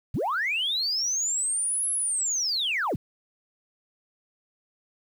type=linear two-way sweep; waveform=sine; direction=up then down; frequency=58 to 11020 to 58 Hz; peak=-23 dBFS; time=0.14-2.96 s; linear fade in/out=5 ms; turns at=1.91 s; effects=tanh soft clip ceiling -20 dBFS + 9-bit